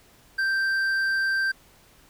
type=tone with hard clipping; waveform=sine; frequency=1568 Hz; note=G6; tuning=in tune; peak=-23 dBFS; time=0.38-1.52 s; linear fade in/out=10 ms; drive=5 dB; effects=pink hiss -56 dBFS RMS until 2.09 s